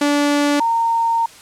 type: tone pair in turn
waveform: sawtooth / sine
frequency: 289.7 / 919.7 Hz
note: D4 / A#5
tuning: -24 / -24 cents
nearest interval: octave + minor sixth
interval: 2000 cents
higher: second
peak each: -10 / -14 dBFS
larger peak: first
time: 0.01-0.6 / 0.6-1.26 s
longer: second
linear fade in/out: 5 ms
effects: white hiss -42 dBFS RMS until 1.41 s + low-pass 9000 Hz 12 dB/octave